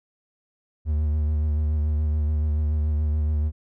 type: tone with vibrato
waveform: triangle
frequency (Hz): 75.8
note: D#2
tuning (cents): -45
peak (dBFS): -18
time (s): 0.85-3.52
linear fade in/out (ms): 50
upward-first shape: sine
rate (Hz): 7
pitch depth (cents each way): 34
effects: none